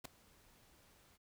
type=noise with ADSR envelope; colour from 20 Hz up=pink; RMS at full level=-43 dBFS; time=0.04-1.18 s; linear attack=13 ms; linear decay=4 ms; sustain=-24 dB; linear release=34 ms; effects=none